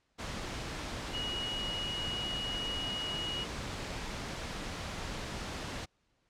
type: tone in noise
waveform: sine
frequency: 2900 Hz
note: F#7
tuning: 35 cents flat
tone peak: -35 dBFS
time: 1.13-3.45 s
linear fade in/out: 20 ms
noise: pink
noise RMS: -39 dBFS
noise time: 0.18-5.86 s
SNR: +1 dB
effects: pink hiss -75 dBFS RMS until 6.29 s + low-pass 6000 Hz 12 dB/octave